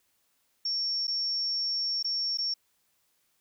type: tone with dropouts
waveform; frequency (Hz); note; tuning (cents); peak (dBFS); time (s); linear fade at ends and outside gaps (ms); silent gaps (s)
sine; 5480; F8; -34; -27; 0.65-2.54; 5; 1.071-1.078 / 2.028-2.045 / 2.374-2.384
effects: white hiss -72 dBFS RMS until 3.4 s